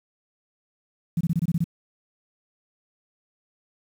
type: tone bursts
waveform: sine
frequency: 167.3 Hz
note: E3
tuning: 26 cents sharp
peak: -19 dBFS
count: 8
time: 1.17-1.642 s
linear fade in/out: 5 ms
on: 38 ms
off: 24 ms
effects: 8-bit